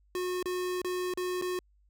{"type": "tone with dropouts", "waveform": "square", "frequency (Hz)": 362.9, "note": "F#4", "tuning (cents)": -34, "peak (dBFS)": -31, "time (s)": [0.15, 1.59], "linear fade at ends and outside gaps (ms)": 1, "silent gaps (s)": [[0.427, 0.457], [0.817, 0.846], [1.138, 1.174], [1.414, 1.422]], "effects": ["added 50 Hz sine -62 dBFS peak until 1.89 s"]}